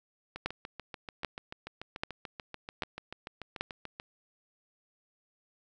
two click trains, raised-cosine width 0.3 ms, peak -15 / -24 dBFS, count 5 / 26, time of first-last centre 0.46-3.61 / 0.36-3.999 s, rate 1.27 / 6.87 Hz, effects none

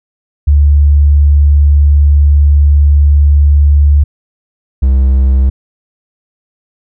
sine / triangle tone pair in turn, 72.5 / 65.98 Hz, D2 / C2, -22 / +15 cents, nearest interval major second, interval 163 cents, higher first, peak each -3 dBFS, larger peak neither, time 0.47-4.04 / 4.82-5.5 s, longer first, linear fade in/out 10 ms, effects none

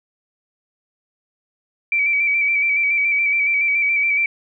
sine tone with vibrato, 2311 Hz, D7, 28 cents flat, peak -15 dBFS, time 1.92-4.26 s, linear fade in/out 2 ms, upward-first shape square, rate 7.1 Hz, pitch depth 29 cents each way, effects none

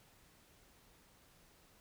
silence, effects pink hiss -66 dBFS RMS until 1.8 s

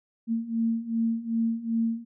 sine beating tone pair, 226.5 / 229.1 Hz, A#3 / A#3, -50 / -30 cents, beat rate 2.6 Hz, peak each -29 / -26 dBFS, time 0.27-2.05 s, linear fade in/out 50 ms, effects none

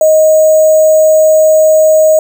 sine tone with sample-and-hold, 625 Hz, D#5, 8 cents sharp, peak -3 dBFS, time 0.01-2.19 s, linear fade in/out 2 ms, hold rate 7350 Hz, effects none

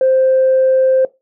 sine tone, 523.3 Hz, C5, in tune, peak -8 dBFS, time 0.01-1.05 s, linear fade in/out 2 ms, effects noise-tail reverb RT60 0.2 s tail -18 dB re dry + tanh soft clip ceiling -5 dBFS

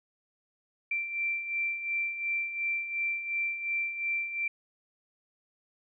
sine beating tone pair, 2349 / 2351.8 Hz, D7 / D7, 0 / +2 cents, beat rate 2.8 Hz, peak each -37 / -30 dBFS, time 0.91-4.48 s, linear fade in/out 5 ms, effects none

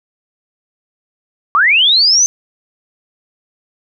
sine linear sweep, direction up, 1098 to 6272 Hz, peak -7 dBFS, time 1.55-2.26 s, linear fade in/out 0 ms, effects none

